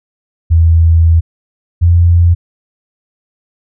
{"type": "tone pair in turn", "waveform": "sine", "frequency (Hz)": [82.41, 86], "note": ["E2", "F2"], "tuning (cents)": [0, -26], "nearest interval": "minor second", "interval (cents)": 74, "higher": "second", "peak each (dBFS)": -4, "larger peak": "neither", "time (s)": [[0.5, 1.21], [1.81, 2.35]], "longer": "first", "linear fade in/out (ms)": 20, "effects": []}